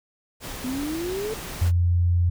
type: noise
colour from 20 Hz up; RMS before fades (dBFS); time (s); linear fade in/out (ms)
pink; -35; 0.4-1.72; 50
type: exponential sweep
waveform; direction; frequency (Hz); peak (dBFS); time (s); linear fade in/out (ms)
sine; up; 246.9 to 449.1; -26; 0.64-1.34; 5
type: tone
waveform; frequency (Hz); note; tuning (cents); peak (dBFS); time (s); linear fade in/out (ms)
sine; 87.31; F2; 0; -17; 1.61-2.3; 10
effects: none